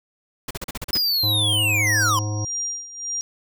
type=noise bursts; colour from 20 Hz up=pink; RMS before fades=-29 dBFS; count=8; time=0.48-0.977 s; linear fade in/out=5 ms; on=28 ms; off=39 ms
type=linear sweep; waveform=square; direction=down; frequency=5120 to 987.8 Hz; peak=-19 dBFS; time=0.93-2.19 s; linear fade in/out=2 ms
type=harmonic tone; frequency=105.2 Hz; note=G#2; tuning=23 cents sharp; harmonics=1 / 3 / 5 / 7 / 9 / 10; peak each=-23 / -33 / -37 / -40 / -42 / -43 dBFS; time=1.23-2.45 s; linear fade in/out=5 ms
type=tone with tremolo; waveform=sine; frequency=5700 Hz; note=F8; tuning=34 cents sharp; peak=-23 dBFS; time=1.87-3.21 s; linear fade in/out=0 ms; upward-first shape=sine; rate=1.7 Hz; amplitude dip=80%
effects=none